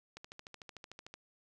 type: click train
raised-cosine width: 0.2 ms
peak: -30 dBFS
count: 14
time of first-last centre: 0.17-1.14 s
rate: 13.4 Hz
effects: none